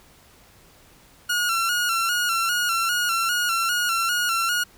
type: tone with vibrato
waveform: sawtooth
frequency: 1396.9 Hz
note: F6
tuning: in tune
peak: -17 dBFS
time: 1.29-4.64 s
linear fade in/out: 10 ms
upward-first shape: square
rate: 2.5 Hz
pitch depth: 54 cents each way
effects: pink hiss -53 dBFS RMS until 4.77 s